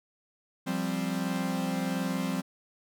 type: chord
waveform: 45% pulse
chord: F suspended second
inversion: none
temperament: equal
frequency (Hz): 174.61 / 196 / 261.6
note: F3 / G3 / C4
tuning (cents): 0 / 0 / 0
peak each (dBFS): -33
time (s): 0.66-2.42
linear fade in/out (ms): 20
effects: none